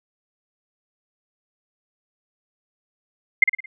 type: tone with echo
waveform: sine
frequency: 2100 Hz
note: C7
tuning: 6 cents sharp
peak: -7 dBFS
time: 3.42-3.44 s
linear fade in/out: 5 ms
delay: 55 ms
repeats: 4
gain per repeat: -7 dB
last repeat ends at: 3.66 s
effects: none